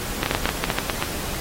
clicks, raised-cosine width 0.3 ms, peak -4 dBFS, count 11, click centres 0.231 / 0.261 / 0.311 / 0.349 / 0.456 / 0.491 / 0.64 / 0.702 / 0.786 / 0.898 / 1.025 s, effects pink hiss -30 dBFS RMS until 1.4 s + AAC 48 kbps

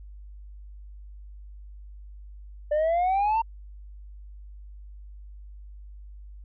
sine exponential sweep, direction up, 587.3 to 921 Hz, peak -18 dBFS, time 2.71-3.42 s, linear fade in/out 10 ms, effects tanh soft clip ceiling -20 dBFS + added 50 Hz sine -41 dBFS peak until 6.44 s

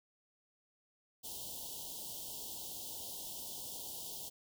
white band-stop noise, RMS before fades -45 dBFS, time 1.23-4.3 s, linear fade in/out 20 ms, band 960 to 2900 Hz, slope 96 dB/octave, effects none

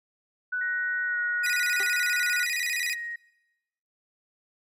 sine tone with pitch glide, 1486 to 1458.8 Hz, F#6 to F#6, +7 to -25 cents, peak -26 dBFS, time 0.52-2.45 s, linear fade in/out 10 ms, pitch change -32 cents, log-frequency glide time 1.04-1.2 s
sine tone, 1880 Hz, A#6, 14 cents sharp, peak -32 dBFS, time 0.61-3.16 s, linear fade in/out 5 ms
sawtooth tone with vibrato, 2205 Hz, C#7, 10 cents flat, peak -24 dBFS, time 1.43-2.95 s, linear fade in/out 20 ms, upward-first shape square, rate 15 Hz, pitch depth 200 cents each way
20% pulse tone with exponential decay, 392 Hz, G4, in tune, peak -28 dBFS, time 1.8-1.92 s, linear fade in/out 2 ms, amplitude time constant 25 ms
effects noise-tail reverb RT60 1.0 s tail -25 dB re dry + resampled to 32000 Hz

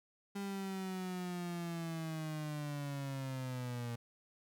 35% pulse linear sweep, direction down, 200.3 to 117.2 Hz, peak -37 dBFS, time 0.35-3.96 s, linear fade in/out 10 ms, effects none

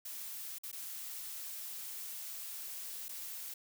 blue noise with dropouts, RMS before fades -44 dBFS, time 0.05-3.54 s, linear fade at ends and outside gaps 5 ms, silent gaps 0.585-0.634 / 0.716-0.727 / 3.084-3.091 s, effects none

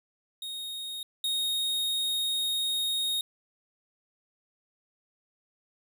45% pulse tone pair in turn, 3729 / 3729 Hz, A#7 / A#7, 0 / 0 cents, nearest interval unison, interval 0 cents, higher neither, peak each -35 / -27 dBFS, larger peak second, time 0.42-1.03 / 1.24-3.21 s, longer second, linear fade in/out 2 ms, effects none

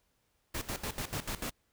pink noise with tremolo, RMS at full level -36 dBFS, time 0.54-1.51 s, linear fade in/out 10 ms, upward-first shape square, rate 6.8 Hz, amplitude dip 80%, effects pink hiss -75 dBFS RMS until 1.72 s

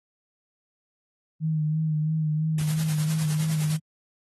sine tone with vibrato, 155.56 Hz, D#3, in tune, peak -22 dBFS, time 1.4-3.8 s, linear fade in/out 50 ms, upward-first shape sine, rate 3 Hz, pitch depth 34 cents each way
white noise with tremolo, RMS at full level -35 dBFS, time 2.58-3.77 s, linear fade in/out 5 ms, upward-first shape sine, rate 9.8 Hz, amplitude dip 60%
effects AAC 32 kbps

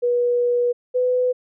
sine tone pair in turn, 485.1 / 500.8 Hz, B4 / B4, -31 / +24 cents, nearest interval minor second, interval 55 cents, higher second, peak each -16 dBFS, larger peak neither, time 0.02-0.73 / 0.94-1.33 s, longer first, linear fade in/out 20 ms, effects none

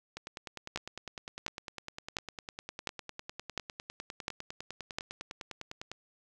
two click trains, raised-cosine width 0.2 ms, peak -15 / -23 dBFS, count 7 / 58, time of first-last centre 0.76-4.985 / 0.17-5.916 s, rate 1.42 / 9.92 Hz, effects none

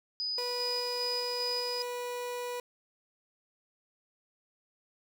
sine tone with tremolo, 4978 Hz, D#8, in tune, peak -31 dBFS, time 0.2-1.82 s, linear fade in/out 0 ms, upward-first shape square, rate 2.5 Hz, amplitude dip 30%
30% pulse tone, 489.1 Hz, B4, 17 cents flat, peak -32 dBFS, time 0.38-2.6 s, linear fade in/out 2 ms
effects none

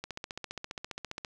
click train, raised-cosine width 0.2 ms, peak -20 dBFS, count 19, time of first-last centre 0.04-1.248 s, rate 14.9 Hz, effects none

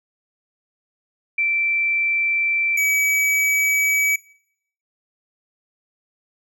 sine / square tone pair in turn, 2339 / 2282 Hz, D7 / C#7, -8 / +50 cents, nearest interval unison, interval 42 cents, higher first, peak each -17 dBFS, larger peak neither, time 1.38-2.77 / 2.77-4.16 s, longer neither, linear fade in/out 5 ms, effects noise-tail reverb RT60 0.7 s tail -23 dB re dry

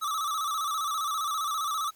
square tone with vibrato, 1226 Hz, D#6, 26 cents flat, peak -28 dBFS, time 0.01-1.91 s, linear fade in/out 20 ms, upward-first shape square, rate 15 Hz, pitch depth 83 cents each way, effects white hiss -60 dBFS RMS until 1.95 s + MP3 96 kbps

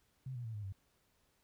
sine tone with pitch steps, 130.81 / 121.35 / 112.57 / 104.43 / 96.87 Hz, C3 / B2 / A2 / G#2 / G2, 0 / -30 / +40 / +10 / -20 cents, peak -40 dBFS, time 0.26-0.725 s, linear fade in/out 5 ms, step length 93 ms, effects pink hiss -75 dBFS RMS until 1.43 s

